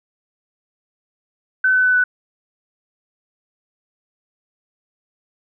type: tone with pitch steps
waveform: sine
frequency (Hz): 1519 / 1509.4 / 1499.8 / 1490.3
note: F#6 / F#6 / F#6 / F#6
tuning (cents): +45 / +34 / +23 / +12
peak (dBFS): -12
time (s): 1.64-2.04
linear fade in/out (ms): 5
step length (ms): 100
effects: none